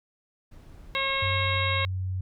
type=noise; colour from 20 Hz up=brown; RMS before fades=-47 dBFS; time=0.51-1.59 s; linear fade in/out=10 ms
type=harmonic tone; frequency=542 Hz; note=C#5; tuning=39 cents flat; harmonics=1 / 2 / 3 / 4 / 5 / 6 / 7; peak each=-34 / -31 / -36 / -29 / -34 / -37 / -32 dBFS; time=0.95-1.85 s; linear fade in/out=0 ms
type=tone with pitch glide; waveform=sine; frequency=95.5 to 93.16 Hz; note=G2 to F#2; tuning=-45 to +12 cents; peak=-27 dBFS; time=1.22-2.21 s; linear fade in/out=5 ms; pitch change=-43 cents; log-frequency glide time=1.37-1.93 s
effects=none